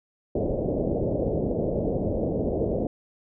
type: low-pass noise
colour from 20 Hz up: white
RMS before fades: -26 dBFS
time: 0.35-2.87 s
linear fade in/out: 5 ms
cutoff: 610 Hz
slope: 48 dB/octave
effects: none